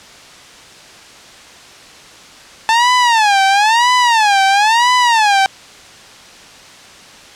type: tone with vibrato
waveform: sawtooth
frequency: 880 Hz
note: A5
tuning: in tune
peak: -5 dBFS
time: 2.69-5.46 s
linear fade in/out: 0 ms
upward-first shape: sine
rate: 1 Hz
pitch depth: 220 cents each way
effects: white hiss -38 dBFS RMS until 7.35 s + low-pass 6000 Hz 12 dB/octave